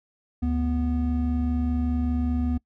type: tone pair together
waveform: triangle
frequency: 73.42 / 245.3 Hz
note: D2 / B3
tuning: 0 / -12 cents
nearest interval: octave + major sixth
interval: 2088 cents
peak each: -23 dBFS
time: 0.42-2.58 s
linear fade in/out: 10 ms
effects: noise-tail reverb RT60 0.1 s tail -23 dB re dry